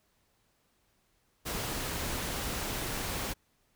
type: noise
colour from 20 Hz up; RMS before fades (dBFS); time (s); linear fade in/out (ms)
pink; -35; 1.45-3.34; 20
effects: pink hiss -72 dBFS RMS until 3.75 s